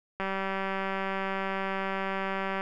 click train, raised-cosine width 0.5 ms, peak -17 dBFS, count 466, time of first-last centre 0.2-2.609 s, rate 193 Hz, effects none

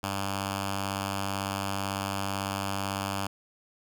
5% pulse tone with notch filter, 98 Hz, G2, in tune, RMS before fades -32 dBFS, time 0.03-3.27 s, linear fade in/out 5 ms, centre 430 Hz, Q 1.2, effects none

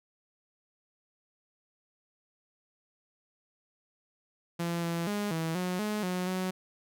sawtooth tone with pitch steps, 170.3 / 168.8 / 206.1 / 162.7 / 181.4 / 211.3 / 181.7 / 185.5 Hz, F3 / E3 / G#3 / E3 / F#3 / G#3 / F#3 / F#3, -43 / +41 / -13 / -22 / -34 / +30 / -31 / +5 cents, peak -26 dBFS, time 4.59-6.51 s, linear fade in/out 10 ms, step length 240 ms, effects none

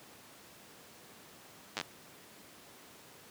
slowing click train, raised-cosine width 0.2 ms, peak -17 dBFS, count 5, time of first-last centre 1.77-1.812 s, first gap 9 ms, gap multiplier 1.11, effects pink hiss -55 dBFS RMS until 3.3 s + high-pass 150 Hz 12 dB/octave

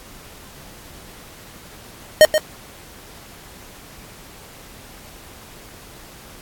square tone with echo, 618 Hz, D#5, 12 cents flat, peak -5 dBFS, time 2.21-2.25 s, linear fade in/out 0 ms, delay 130 ms, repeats 1, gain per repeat -9 dB, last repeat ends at 2.38 s, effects pink hiss -42 dBFS RMS until 6.41 s + AAC 64 kbps

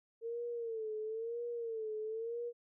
sine tone with vibrato, 452.9 Hz, A#4, 50 cents flat, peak -37 dBFS, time 0.21-2.53 s, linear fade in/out 50 ms, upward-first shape sine, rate 1 Hz, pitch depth 89 cents each way, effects none

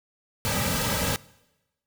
pink noise with comb filter, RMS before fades -26 dBFS, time 0.45-1.16 s, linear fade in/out 0 ms, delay 2.8 ms, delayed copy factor -1, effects noise-tail reverb RT60 1.0 s tail -22 dB re dry

